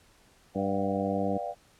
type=chord; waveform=sine; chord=G dominant seventh; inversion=first; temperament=just; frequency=490 / 588 / 705.6 / 784 Hz; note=B4 / D5 / F5 / G5; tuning=-14 / +2 / +18 / 0 cents; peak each=-41 / -36 / -35 / -39 dBFS; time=0.54-1.55 s; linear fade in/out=50 ms
type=harmonic tone; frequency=98 Hz; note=G2; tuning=in tune; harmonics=1 / 2 / 3 / 4 / 5 / 6 / 7; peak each=-39 / -31 / -34 / -42 / -36 / -46 / -44 dBFS; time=0.55-1.38 s; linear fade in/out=10 ms
effects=pink hiss -61 dBFS RMS until 1.79 s + low-pass 11000 Hz 12 dB/octave